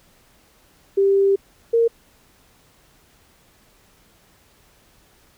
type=tone pair in turn; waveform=sine; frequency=393.5 / 462.3 Hz; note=G4 / A#4; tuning=+7 / -14 cents; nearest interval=minor third; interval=279 cents; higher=second; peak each=-13 dBFS; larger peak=neither; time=0.97-1.36 / 1.73-1.88 s; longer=first; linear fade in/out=10 ms; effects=pink hiss -56 dBFS RMS until 5.37 s